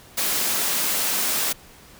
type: high-pass noise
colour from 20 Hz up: white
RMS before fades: -23 dBFS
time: 0.17-1.53 s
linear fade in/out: 10 ms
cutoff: 160 Hz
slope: 24 dB/octave
effects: pink hiss -48 dBFS RMS until 1.99 s